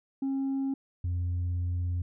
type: tone pair in turn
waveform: sine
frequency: 270.7 / 88.27 Hz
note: C#4 / F2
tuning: -41 / +19 cents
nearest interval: octave + perfect fifth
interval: 1940 cents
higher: first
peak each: -25 dBFS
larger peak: neither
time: 0.22-0.74 / 1.04-2.02 s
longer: second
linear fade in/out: 5 ms
effects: tanh soft clip ceiling -26 dBFS

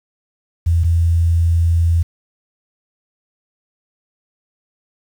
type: tone pair in turn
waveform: sine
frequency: 84 / 84 Hz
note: E2 / E2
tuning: +33 / +33 cents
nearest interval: unison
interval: 0 cents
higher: neither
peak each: -11 dBFS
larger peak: neither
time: 0.66-0.84 / 0.84-2.03 s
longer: second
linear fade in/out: 10 ms
effects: 7-bit

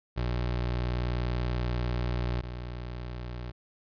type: tone pair in turn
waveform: 25% pulse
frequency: 60.6 / 60.6 Hz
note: B1 / B1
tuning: -32 / -32 cents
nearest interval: unison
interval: 0 cents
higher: neither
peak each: -24 / -32 dBFS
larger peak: first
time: 0.16-2.42 / 2.42-3.52 s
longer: first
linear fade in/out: 20 ms
effects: resampled to 11025 Hz

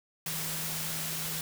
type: tone in noise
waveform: sine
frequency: 160.2 Hz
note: E3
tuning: 49 cents flat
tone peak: -41 dBFS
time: 0.26-1.41 s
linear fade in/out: 2 ms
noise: white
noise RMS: -35 dBFS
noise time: 0.26-1.41 s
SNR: -9 dB
effects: none

